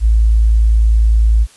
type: tone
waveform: sine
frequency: 55 Hz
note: A1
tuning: in tune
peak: -7 dBFS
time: 0-1.47 s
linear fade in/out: 50 ms
effects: white hiss -45 dBFS RMS until 1.56 s + resampled to 24000 Hz